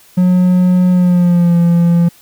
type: tone with pitch glide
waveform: triangle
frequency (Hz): 181.3 to 171.12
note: F#3 to F3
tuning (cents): -35 to -35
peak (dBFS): -5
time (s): 0.17-2.09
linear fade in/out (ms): 10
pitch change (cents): -100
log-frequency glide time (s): 0.91-1.57
effects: white hiss -45 dBFS RMS until 2.21 s